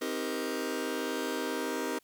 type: chord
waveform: sawtooth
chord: C minor seventh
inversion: none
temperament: just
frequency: 261.6 / 314 / 392.4 / 470.9 Hz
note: C4 / Eb4 / G4 / Bb4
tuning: 0 / +16 / +2 / +18 cents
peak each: -33 dBFS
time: 0.01-1.99 s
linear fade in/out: 10 ms
effects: white hiss -68 dBFS RMS until 2.03 s